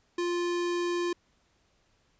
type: tone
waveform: square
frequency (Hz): 349.2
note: F4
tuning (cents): 0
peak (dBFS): -28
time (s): 0.18-1.13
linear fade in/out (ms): 5
effects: pink hiss -69 dBFS RMS until 2.19 s + resampled to 16000 Hz